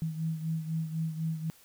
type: beating tone pair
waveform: sine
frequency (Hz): 160 / 164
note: D#3 / E3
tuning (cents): +49 / -9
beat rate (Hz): 4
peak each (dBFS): -31 / -37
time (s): 0.02-1.5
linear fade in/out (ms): 0
effects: white hiss -59 dBFS RMS until 1.64 s